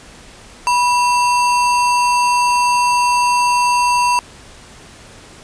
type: tone with sample-and-hold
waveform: sine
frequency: 977 Hz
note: B5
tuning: 19 cents flat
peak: -11 dBFS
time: 0.67-4.19 s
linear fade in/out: 0 ms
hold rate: 3675 Hz
effects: pink hiss -40 dBFS RMS until 5.43 s + resampled to 22050 Hz